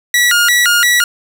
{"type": "tone with vibrato", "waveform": "sawtooth", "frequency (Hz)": 1661.2, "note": "G#6", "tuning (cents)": 0, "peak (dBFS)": -5, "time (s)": [0.14, 1.04], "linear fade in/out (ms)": 2, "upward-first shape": "square", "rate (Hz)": 2.9, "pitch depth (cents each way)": 270, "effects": []}